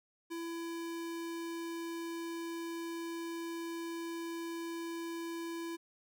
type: tone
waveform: square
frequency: 334.6 Hz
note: E4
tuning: 26 cents sharp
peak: -39 dBFS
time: 0.3-5.77 s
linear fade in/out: 20 ms
effects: none